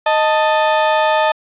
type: tone pair together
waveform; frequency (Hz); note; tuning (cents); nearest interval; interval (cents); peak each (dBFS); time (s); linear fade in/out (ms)
35% pulse; 622.3 / 884; D#5 / A5; 0 / +8; tritone; 608; -13; 0.06-1.32; 5
effects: resampled to 8000 Hz + 7-bit